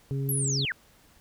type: harmonic tone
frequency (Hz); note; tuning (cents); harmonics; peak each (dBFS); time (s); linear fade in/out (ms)
137; C#3; -20; 1 / 2 / 3; -27 / -38 / -38; 0.11-0.65; 0
type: linear sweep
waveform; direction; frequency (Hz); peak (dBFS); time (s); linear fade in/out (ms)
sine; down; 11880 to 1406; -27; 0.29-0.72; 0
effects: pink hiss -59 dBFS RMS until 1.2 s